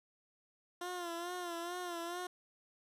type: tone with vibrato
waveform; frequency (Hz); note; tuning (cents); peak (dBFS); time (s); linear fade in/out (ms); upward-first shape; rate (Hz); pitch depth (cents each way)
15% pulse; 348.7; F4; -3; -33; 0.81-2.27; 5; sine; 2.3; 62
effects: resampled to 32000 Hz